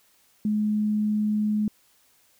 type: tone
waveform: sine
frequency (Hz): 211.6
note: G#3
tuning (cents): +33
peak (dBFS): -21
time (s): 0.45-1.68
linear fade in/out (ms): 2
effects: white hiss -62 dBFS RMS until 2.39 s